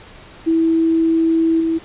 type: tone with level steps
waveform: sine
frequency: 326.8 Hz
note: E4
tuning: 15 cents flat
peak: -12 / -15 dBFS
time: 0.46-1.79 s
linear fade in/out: 20 ms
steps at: 1.6 s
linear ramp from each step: 5 ms
effects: pink hiss -41 dBFS RMS until 1.84 s + resampled to 8000 Hz